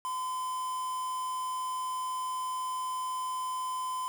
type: tone with quantisation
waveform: triangle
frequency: 1022 Hz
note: C6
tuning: 41 cents flat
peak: -30 dBFS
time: 0.05-4.08 s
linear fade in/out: 0 ms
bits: 7
effects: none